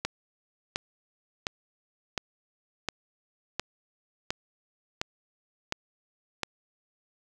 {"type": "click train", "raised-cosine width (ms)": 0.2, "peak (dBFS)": -11, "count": 10, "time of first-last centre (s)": [0.05, 6.433], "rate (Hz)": 1.41, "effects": []}